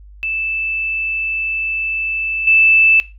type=tone with level steps; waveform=sine; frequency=2637 Hz; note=E7; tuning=in tune; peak=-18 / -8 dBFS; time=0.23-3 s; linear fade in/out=0 ms; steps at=2.47 s; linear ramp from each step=5 ms; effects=noise-tail reverb RT60 0.3 s tail -19 dB re dry + added 50 Hz sine -37 dBFS peak until 3.18 s